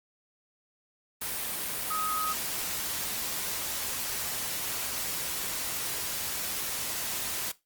sine tone in noise, 1262 Hz, D#6, 24 cents sharp, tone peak -29 dBFS, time 1.9-2.33 s, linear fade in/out 10 ms, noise white, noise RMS -33 dBFS, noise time 1.21-7.52 s, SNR +1 dB, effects noise-tail reverb RT60 0.2 s tail -17 dB re dry + Opus 32 kbps

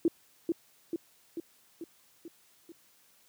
sine tone with echo, 334.4 Hz, E4, 25 cents sharp, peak -21 dBFS, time 0.05-0.08 s, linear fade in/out 2 ms, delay 440 ms, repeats 6, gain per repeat -4 dB, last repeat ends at 2.72 s, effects white hiss -64 dBFS RMS until 3.28 s + high-pass 80 Hz 12 dB/octave

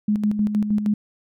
sine tone with tremolo, 209.6 Hz, G#3, 16 cents sharp, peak -16 dBFS, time 0.08-0.94 s, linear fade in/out 5 ms, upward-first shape square, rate 6.4 Hz, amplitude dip 55%, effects none

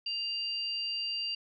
sine tone pair together, 2800 / 4709 Hz, F7 / D8, +4 / +4 cents, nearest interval major sixth, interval 900 cents, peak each -35 / -34 dBFS, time 0.06-1.35 s, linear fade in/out 5 ms, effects none

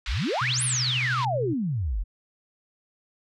white band-pass noise, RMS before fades -36 dBFS, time 0.06-1.25 s, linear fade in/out 2 ms, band 1200 to 4200 Hz, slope 24 dB/octave
sine exponential two-way sweep, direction up then down, 38.89 to 10690 to 38.89 Hz, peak -24 dBFS, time 0.07-2.04 s, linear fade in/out 20 ms, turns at 0.63 s
sine tone with tremolo, 126 Hz, B2, 35 cents sharp, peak -26 dBFS, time 0.41-1.54 s, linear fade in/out 10 ms, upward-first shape sine, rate 13 Hz, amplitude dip 35%
effects none

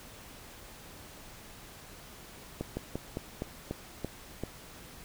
slowing click train, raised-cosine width 2 ms, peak -20 dBFS, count 8, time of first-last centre 2.61-4.436 s, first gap 160 ms, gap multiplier 1.16, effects pink hiss -50 dBFS RMS until 5.04 s

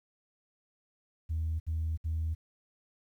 sine tone bursts, 80.2 Hz, E2, 47 cents flat, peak -28 dBFS, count 3, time 1.29-2.35 s, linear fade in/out 20 ms, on 310 ms, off 65 ms, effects tanh soft clip ceiling -26 dBFS + 11-bit

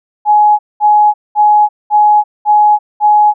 sine tone bursts, 840 Hz, G#5, 19 cents sharp, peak -4 dBFS, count 6, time 0.25-3.34 s, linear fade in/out 50 ms, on 340 ms, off 210 ms, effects none

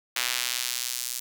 sawtooth tone with high-pass filter sweep, 123.47 Hz, B2, in tune, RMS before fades -30 dBFS, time 0.16-1.2 s, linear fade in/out 5 ms, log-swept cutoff 2200 to 6800 Hz, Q 0.8, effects none

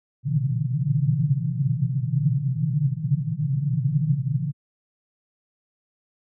white band-pass noise, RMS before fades -23 dBFS, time 0.23-4.53 s, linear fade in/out 50 ms, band 120 to 160 Hz, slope 96 dB/octave, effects none

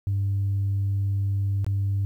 sine tone with dropouts, 99 Hz, G2, 18 cents sharp, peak -20 dBFS, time 0.07-2.05 s, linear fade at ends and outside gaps 0 ms, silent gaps 1.645-1.665 s, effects tanh soft clip ceiling -19 dBFS + 10-bit

